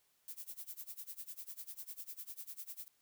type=noise with tremolo; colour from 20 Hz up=violet; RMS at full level=-45 dBFS; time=0.28-2.88 s; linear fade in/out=0 ms; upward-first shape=sine; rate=10 Hz; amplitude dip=95%; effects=white hiss -75 dBFS RMS until 3.01 s